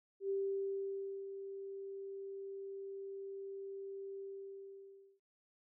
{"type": "tone with ADSR envelope", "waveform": "sine", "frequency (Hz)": 392, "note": "G4", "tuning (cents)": 0, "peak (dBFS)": -33, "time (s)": [0.2, 5.2], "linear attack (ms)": 97, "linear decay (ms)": 960, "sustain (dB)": -10, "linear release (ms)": 1000, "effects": []}